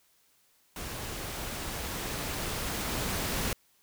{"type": "noise with level ramp", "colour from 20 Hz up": "pink", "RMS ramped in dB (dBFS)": [-39, -31], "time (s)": [0.76, 3.53], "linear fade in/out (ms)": 2, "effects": ["white hiss -67 dBFS RMS until 3.82 s"]}